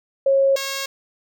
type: tone pair in turn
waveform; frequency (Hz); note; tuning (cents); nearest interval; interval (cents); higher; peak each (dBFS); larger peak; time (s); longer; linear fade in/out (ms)
sine / 5% pulse; 545 / 545; C#5 / C#5; -29 / -29; unison; 0; neither; -13; neither; 0.26-0.56 / 0.56-0.86; neither; 5
effects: none